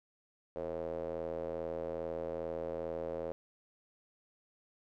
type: tone with band-pass filter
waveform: square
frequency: 41.2 Hz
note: E1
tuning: in tune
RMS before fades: -39 dBFS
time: 0.56-3.32 s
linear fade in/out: 0 ms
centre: 520 Hz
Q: 5.1
effects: none